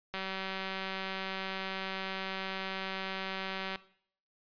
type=click train; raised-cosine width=0.3 ms; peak=-21 dBFS; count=692; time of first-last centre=0.14-3.758 s; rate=191 Hz; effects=noise-tail reverb RT60 0.6 s tail -18 dB re dry + resampled to 11025 Hz